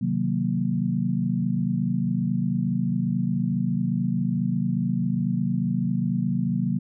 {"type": "chord", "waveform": "sine", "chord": "C half-diminished seventh", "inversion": "none", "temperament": "equal", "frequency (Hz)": [130.81, 155.56, 185, 233.1], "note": ["C3", "Eb3", "Gb3", "Bb3"], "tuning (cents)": [0, 0, 0, 0], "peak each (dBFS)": [-28, -30, -25, -27], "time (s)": [0.01, 6.79], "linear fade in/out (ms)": 10, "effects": []}